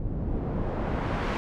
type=noise with low-pass filter sweep; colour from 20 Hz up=pink; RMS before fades=-29 dBFS; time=0-1.37 s; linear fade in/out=0 ms; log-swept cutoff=260 to 2300 Hz; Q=0.7; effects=none